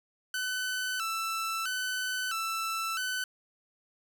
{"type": "tone with vibrato", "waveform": "sawtooth", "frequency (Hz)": 1415, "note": "F6", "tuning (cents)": 22, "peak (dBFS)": -27, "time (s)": [0.34, 3.24], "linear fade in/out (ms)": 2, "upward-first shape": "square", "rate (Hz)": 0.76, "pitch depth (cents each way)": 110, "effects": []}